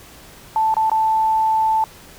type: tone with dropouts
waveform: sine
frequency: 880 Hz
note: A5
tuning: in tune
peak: -14 dBFS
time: 0.56-1.84 s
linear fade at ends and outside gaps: 1 ms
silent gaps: 0.741-0.767 / 0.897-0.916 s
effects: pink hiss -43 dBFS RMS until 2.18 s